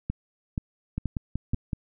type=two click trains; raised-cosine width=5 ms; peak=-15 / -16 dBFS; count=4 / 5; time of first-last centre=0.1-1.535 / 0.98-1.732 s; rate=2.09 / 5.32 Hz; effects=none